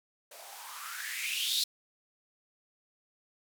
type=noise with band-pass filter sweep; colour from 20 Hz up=violet; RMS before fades=-36 dBFS; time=0.31-1.64 s; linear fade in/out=5 ms; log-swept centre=560 to 4200 Hz; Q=5.9; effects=none